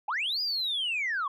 sine linear two-way sweep, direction up then down, 740 to 4978 to 1057 Hz, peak -26 dBFS, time 0.08-1.28 s, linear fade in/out 5 ms, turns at 0.41 s, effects tanh soft clip ceiling -24 dBFS

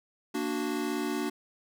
square chord, Bb augmented, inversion none, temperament equal, 233.1 / 293.7 / 370 Hz, Bb3 / D4 / F#4, 0 / 0 / 0 cents, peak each -36 / -33 / -35 dBFS, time 0.34-1.3 s, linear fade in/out 10 ms, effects none

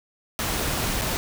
pink noise with dropouts, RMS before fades -26 dBFS, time 0.39-1.17 s, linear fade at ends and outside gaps 0 ms, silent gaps 1.013-1.019 s, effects none

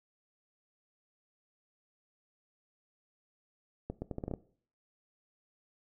accelerating click train, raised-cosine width 2 ms, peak -23 dBFS, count 8, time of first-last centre 3.9-4.338 s, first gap 120 ms, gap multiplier 0.77, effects noise-tail reverb RT60 0.5 s tail -18 dB re dry

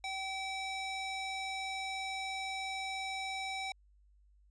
square tone with band-pass filter, 769 Hz, G5, 33 cents flat, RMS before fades -39 dBFS, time 0.04-3.72 s, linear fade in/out 2 ms, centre 3100 Hz, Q 0.81, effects added 50 Hz sine -62 dBFS peak until 4.5 s + resampled to 24000 Hz

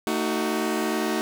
sawtooth chord, D# diminished, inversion second, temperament just, 224 / 311.1 / 373.4 Hz, A3 / D#4 / F#4, +31 / 0 / +16 cents, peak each -24 dBFS, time 0.07-1.21 s, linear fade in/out 0 ms, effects none

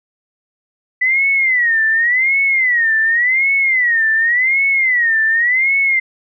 sine tone with vibrato, 1975.5 Hz, B6, in tune, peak -11 dBFS, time 1.01-6 s, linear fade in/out 10 ms, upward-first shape sine, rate 0.89 Hz, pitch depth 190 cents each way, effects none

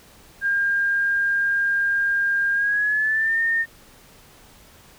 sine tone with pitch glide, 1607 to 1824.8 Hz, G6 to A#6, +43 to -37 cents, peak -18 dBFS, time 0.41-3.66 s, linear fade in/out 50 ms, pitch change +220 cents, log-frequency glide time 2.53-3.41 s, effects pink hiss -50 dBFS RMS until 4.98 s

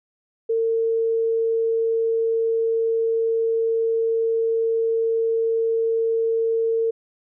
sine tone, 453.7 Hz, A#4, 47 cents flat, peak -18 dBFS, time 0.49-6.91 s, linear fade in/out 10 ms, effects none

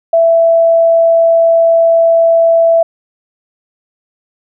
sine tone, 664 Hz, E5, 12 cents sharp, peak -5 dBFS, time 0.13-2.83 s, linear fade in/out 5 ms, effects none

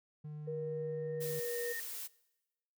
triangle tone, 150.8 Hz, D3, 46 cents sharp, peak -40 dBFS, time 0.24-1.4 s, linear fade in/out 10 ms
sine tone with exponential growth, 1839 Hz, A#6, 24 cents flat, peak -39 dBFS, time 0.46-1.8 s, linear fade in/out 1 ms, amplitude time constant 290 ms
sine tone with pitch glide, 474 to 478.4 Hz, A#4 to A#4, +29 to +45 cents, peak -37 dBFS, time 0.47-1.73 s, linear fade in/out 10 ms, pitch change +16 cents, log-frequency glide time 0.62-1.2 s
blue noise, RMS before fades -43 dBFS, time 1.2-2.08 s, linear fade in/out 20 ms
effects noise-tail reverb RT60 1.0 s tail -22 dB re dry

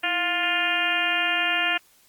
harmonic tone with a mistuned harmonic, 351.3 Hz, F4, 10 cents sharp, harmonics 1 / 2 / 3 / 4 / 5 / 6 / 7 / 8 / 9, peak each -37 / -30 / -36 / -29 / -27 / -32 / -27 / -27 / -35 dBFS, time 0.03-1.78 s, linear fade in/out 10 ms, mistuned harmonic 1, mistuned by -110 cents, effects white hiss -58 dBFS RMS until 2.08 s + Opus 32 kbps

